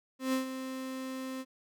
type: tone with ADSR envelope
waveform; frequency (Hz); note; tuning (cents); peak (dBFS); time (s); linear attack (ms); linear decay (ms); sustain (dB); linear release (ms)
35% pulse; 261.6; C4; 0; -25; 0.19-1.45; 140; 120; -10; 45
effects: none